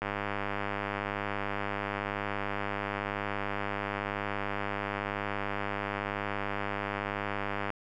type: click train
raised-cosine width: 0.5 ms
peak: -17 dBFS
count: 777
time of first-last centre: 0.02-7.703 s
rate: 101 Hz
effects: none